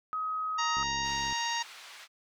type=tone; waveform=sine; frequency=1265 Hz; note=D#6; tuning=28 cents sharp; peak=-30 dBFS; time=0.13-0.83 s; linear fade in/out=0 ms
type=harmonic tone; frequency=935 Hz; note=A#5; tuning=5 cents sharp; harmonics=1 / 2 / 3 / 4 / 5 / 6 / 7; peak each=-33 / -36 / -38 / -39 / -40 / -41 / -41 dBFS; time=0.58-1.63 s; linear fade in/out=10 ms
type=click train; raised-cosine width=3 ms; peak=-33 dBFS; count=39; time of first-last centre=0.77-1.326 s; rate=68.4 Hz
type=band-pass noise; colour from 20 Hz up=white; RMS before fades=-49 dBFS; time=1.02-2.08 s; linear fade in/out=50 ms; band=930 to 4000 Hz; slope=12 dB/octave
effects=none